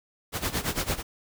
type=noise with tremolo; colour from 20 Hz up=pink; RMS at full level=-26 dBFS; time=0.32-1.03 s; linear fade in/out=50 ms; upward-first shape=sine; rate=8.9 Hz; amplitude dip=85%; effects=none